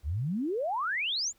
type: exponential sweep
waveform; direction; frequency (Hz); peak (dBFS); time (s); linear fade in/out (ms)
sine; up; 64 to 7459; -28; 0.03-1.33; 50
effects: pink hiss -67 dBFS RMS until 1.38 s